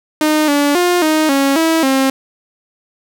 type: tone with pitch steps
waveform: sawtooth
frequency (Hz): 306.9 / 287.8 / 354.4 / 311.5 / 275.4 / 324.8 / 267.3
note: D#4 / D4 / F4 / D#4 / C#4 / E4 / C4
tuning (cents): -24 / -35 / +25 / +2 / -11 / -26 / +37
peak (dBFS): -7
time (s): 0.21-2.1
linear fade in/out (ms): 2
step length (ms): 270
effects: none